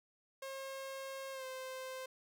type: tone with pitch glide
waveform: sawtooth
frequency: 538 to 520 Hz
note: C5 to C5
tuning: +48 to -11 cents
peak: -39 dBFS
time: 0.42-2.06 s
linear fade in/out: 5 ms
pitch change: -59 cents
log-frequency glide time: 1.32-1.45 s
effects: none